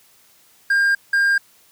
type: tone pair in turn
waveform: triangle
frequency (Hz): 1605 / 1605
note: G6 / G6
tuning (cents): +40 / +40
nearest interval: unison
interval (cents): 0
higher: neither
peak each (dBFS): -12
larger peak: neither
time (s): 0.7-0.95 / 1.13-1.38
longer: neither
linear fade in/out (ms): 5
effects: white hiss -54 dBFS RMS until 1.71 s + high-pass 60 Hz 12 dB/octave